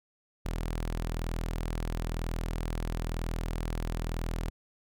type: tone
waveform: sawtooth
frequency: 41.03 Hz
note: E1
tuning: 7 cents flat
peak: -27 dBFS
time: 0.45-4.5 s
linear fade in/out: 10 ms
effects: none